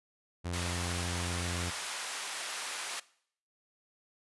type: tone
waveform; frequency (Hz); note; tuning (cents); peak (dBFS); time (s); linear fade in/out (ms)
sawtooth; 87.31; F2; 0; -30; 0.44-1.71; 20
type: high-pass noise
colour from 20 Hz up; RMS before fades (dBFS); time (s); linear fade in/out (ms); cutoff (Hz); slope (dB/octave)
pink; -38; 0.53-3; 5; 1000; 12
effects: noise-tail reverb RT60 0.6 s tail -20 dB re dry + resampled to 24000 Hz